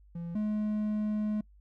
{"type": "tone pair in turn", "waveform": "triangle", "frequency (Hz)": [170, 212.1], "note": ["F3", "G#3"], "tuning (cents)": [-46, 37], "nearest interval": "major third", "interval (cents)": 383, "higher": "second", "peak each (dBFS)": [-33, -26], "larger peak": "second", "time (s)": [[0.15, 0.35], [0.35, 1.41]], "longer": "second", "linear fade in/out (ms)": 5, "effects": ["noise-tail reverb RT60 0.1 s tail -25 dB re dry", "added 50 Hz sine -55 dBFS peak until 1.6 s"]}